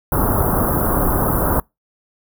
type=band-stop noise; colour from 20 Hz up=pink; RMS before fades=-17 dBFS; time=0.12-1.6 s; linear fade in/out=2 ms; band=1400 to 11000 Hz; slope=48 dB/octave; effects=noise-tail reverb RT60 0.2 s tail -26 dB re dry